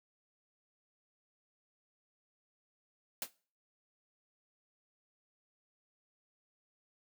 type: noise with exponential decay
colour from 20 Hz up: white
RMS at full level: -33 dBFS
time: 3.22-3.31 s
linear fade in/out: 1 ms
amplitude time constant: 18 ms
effects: noise-tail reverb RT60 0.4 s tail -21 dB re dry + high-pass 200 Hz 12 dB/octave